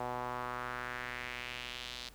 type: tone with band-pass filter sweep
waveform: sawtooth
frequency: 123.47 Hz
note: B2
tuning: in tune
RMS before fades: -41 dBFS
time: 0-2.09 s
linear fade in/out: 5 ms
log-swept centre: 800 to 4100 Hz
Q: 2.2
effects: added 50 Hz sine -56 dBFS peak until 2.14 s + pink hiss -60 dBFS RMS until 2.14 s